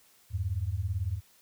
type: beating tone pair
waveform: sine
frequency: 83.1 / 101.1 Hz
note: E2 / G#2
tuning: +15 / -46 cents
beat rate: 18 Hz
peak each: -32 / -31 dBFS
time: 0.3-1.21 s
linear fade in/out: 50 ms
effects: white hiss -62 dBFS RMS until 1.41 s